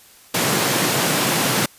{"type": "high-pass noise", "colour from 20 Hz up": "pink", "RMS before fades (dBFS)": -19, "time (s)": [0.34, 1.66], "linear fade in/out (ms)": 5, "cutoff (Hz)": 120, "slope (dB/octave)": 48, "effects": ["white hiss -48 dBFS RMS until 1.78 s", "resampled to 32000 Hz"]}